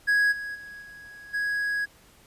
triangle tone with level steps, 1661.2 Hz, G#6, in tune, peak -17 / -30 / -38 / -41 / -23 dBFS, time 0.07-1.86 s, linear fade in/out 20 ms, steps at 0.31 / 0.54 / 0.81 / 1.33 s, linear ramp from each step 20 ms, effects pink hiss -56 dBFS RMS until 2.26 s + resampled to 32000 Hz

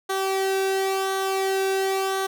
sawtooth tone with flanger, 385.3 Hz, G4, 30 cents flat, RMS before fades -24 dBFS, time 0.09-2.27 s, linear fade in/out 10 ms, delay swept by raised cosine 0.4 to 0.96 ms, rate 0.95 Hz, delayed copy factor -0.55, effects none

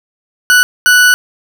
40% pulse tone bursts at uneven times, 1480 Hz, F#6, in tune, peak -4 dBFS, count 2, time 0.5-0.63 / 0.86-1.14 s, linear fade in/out 0 ms, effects none

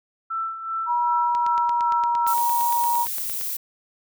sine tone with tremolo, 1332 Hz, E6, 18 cents sharp, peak -23 dBFS, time 0.3-2.34 s, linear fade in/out 10 ms, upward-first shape sine, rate 2.6 Hz, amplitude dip 65%
sine tone with pitch glide, 960 to 947.9 Hz, B5 to A#5, -49 to +29 cents, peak -19 dBFS, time 0.86-3.07 s, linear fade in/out 50 ms, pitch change -22 cents, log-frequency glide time 1.15-2.21 s
click train, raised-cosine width 0.2 ms, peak -19 dBFS, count 19, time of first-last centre 1.35-3.412 s, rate 8.73 Hz
violet noise, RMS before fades -28 dBFS, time 2.27-3.57 s, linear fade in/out 5 ms
effects none

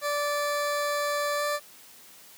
20% pulse tone with pitch glide, 583 to 587.1 Hz, D5 to D5, -13 to -1 cents, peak -21 dBFS, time 0.01-1.6 s, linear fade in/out 50 ms, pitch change +12 cents, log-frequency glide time 1.37-1.43 s, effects white hiss -51 dBFS RMS until 2.37 s + high-pass 100 Hz 12 dB/octave

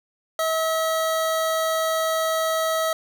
25% pulse tone, 644 Hz, E5, 41 cents flat, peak -17 dBFS, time 0.39-2.93 s, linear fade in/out 2 ms, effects none

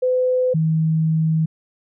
sine tone pair in turn, 507 / 159.41 Hz, B4 / D#3, +45 / +42 cents, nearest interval octave + minor sixth, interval 2003 cents, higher first, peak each -15 dBFS, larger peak neither, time 0.02-0.54 / 0.54-1.46 s, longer second, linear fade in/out 10 ms, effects none

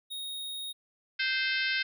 square tone, 3739 Hz, A#7, 4 cents sharp, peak -36 dBFS, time 0.1-0.73 s, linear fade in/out 20 ms
harmonic tone, 521 Hz, C5, 7 cents flat, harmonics 3 / 4 / 5 / 6 / 7 / 8 / 9 / 10, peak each -31 / -33 / -35 / -37 / -38 / -39 / -40 / -41 dBFS, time 1.19-1.83 s, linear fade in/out 10 ms
effects none

